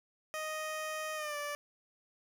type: tone with pitch glide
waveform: 15% pulse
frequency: 622.3 to 584 Hz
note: D#5 to D5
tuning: 0 to -10 cents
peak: -30 dBFS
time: 0.34-1.55 s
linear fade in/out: 0 ms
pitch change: -110 cents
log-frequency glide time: 1.15-1.37 s
effects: none